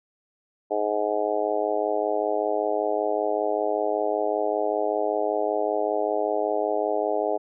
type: harmonic tone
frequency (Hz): 105.2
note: G#2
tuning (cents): +23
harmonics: 3 / 4 / 5 / 6 / 7 / 8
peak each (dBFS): -33 / -27 / -30 / -27 / -30 / -33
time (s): 0.7-7.38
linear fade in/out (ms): 20
effects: none